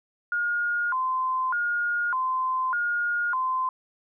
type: tone with vibrato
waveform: sine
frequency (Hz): 1214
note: D#6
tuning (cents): -43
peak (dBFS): -23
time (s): 0.32-3.69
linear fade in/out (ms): 2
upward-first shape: square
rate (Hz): 0.83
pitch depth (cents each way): 280
effects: none